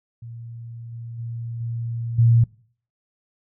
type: tone with level steps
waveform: sine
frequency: 116.54 Hz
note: A#2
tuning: in tune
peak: -34 / -32 / -28 / -25 / -12 dBFS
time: 0.22-2.44 s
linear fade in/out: 5 ms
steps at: 0.92 / 1.18 / 1.6 / 2.18 s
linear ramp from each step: 10 ms
effects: noise-tail reverb RT60 0.5 s tail -23 dB re dry